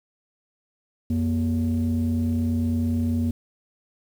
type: tone pair together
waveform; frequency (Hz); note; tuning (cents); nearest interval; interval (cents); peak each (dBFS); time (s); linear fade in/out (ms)
sine; 89 / 237.6; F2 / A#3; +33 / +33; octave + perfect fourth; 1700; -22 / -21; 1.1-3.31; 5
effects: tanh soft clip ceiling -17 dBFS + 8-bit